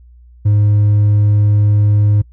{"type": "tone with hard clipping", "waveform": "sine", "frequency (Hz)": 103.83, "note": "G#2", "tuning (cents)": 0, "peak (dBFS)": -9, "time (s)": [0.45, 2.22], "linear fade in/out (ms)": 10, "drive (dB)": 2, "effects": ["noise-tail reverb RT60 0.1 s tail -24 dB re dry", "added 60 Hz sine -39 dBFS peak until 2.32 s"]}